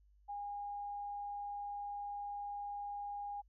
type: tone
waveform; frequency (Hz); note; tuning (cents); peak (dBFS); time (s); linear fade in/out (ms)
sine; 815; G#5; -33; -40; 0.28-3.42; 20
effects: added 50 Hz sine -64 dBFS peak until 3.48 s